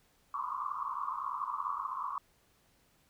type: band-pass noise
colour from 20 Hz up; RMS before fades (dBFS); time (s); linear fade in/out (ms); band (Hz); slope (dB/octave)
pink; -37; 0.34-2.18; 2; 1000 to 1200; 96
effects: pink hiss -69 dBFS RMS until 3.09 s